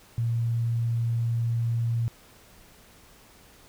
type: tone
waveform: sine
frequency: 116.54 Hz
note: A#2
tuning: in tune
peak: -23 dBFS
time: 0.18-2.08 s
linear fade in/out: 0 ms
effects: pink hiss -54 dBFS RMS until 3.68 s